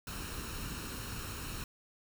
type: noise with comb filter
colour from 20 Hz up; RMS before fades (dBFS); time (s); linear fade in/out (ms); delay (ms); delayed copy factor
pink; -41; 0.07-1.64; 2; 0.73; +0.6
effects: none